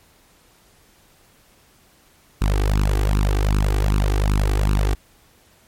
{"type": "tone with flanger", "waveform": "sawtooth", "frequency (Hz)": 50.6, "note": "G#1", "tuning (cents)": -44, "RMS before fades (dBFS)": -18, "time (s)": [2.41, 4.95], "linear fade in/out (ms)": 10, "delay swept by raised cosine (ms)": [0.73, 2.63], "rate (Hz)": 2.6, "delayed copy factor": 0.9, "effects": ["pink hiss -55 dBFS RMS until 5.67 s", "MP3 64 kbps"]}